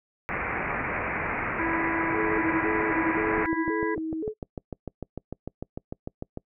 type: low-pass noise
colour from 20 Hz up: white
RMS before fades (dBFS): -30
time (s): 0.29-3.46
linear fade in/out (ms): 0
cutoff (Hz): 2400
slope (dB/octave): 96
type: harmonic tone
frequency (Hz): 329.6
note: E4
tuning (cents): 0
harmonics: 1 / 3 / 5 / 6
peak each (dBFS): -28 / -33 / -35 / -36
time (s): 1.59-3.95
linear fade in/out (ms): 10
type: tone with vibrato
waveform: sine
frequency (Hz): 370.8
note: F#4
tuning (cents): +4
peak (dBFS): -28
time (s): 2.12-4.34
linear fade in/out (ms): 50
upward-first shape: square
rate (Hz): 1.9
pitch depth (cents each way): 260
type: click train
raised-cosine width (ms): 2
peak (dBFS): -20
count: 21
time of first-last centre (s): 3.38-6.374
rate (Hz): 6.68
effects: noise-tail reverb RT60 0.1 s tail -25 dB re dry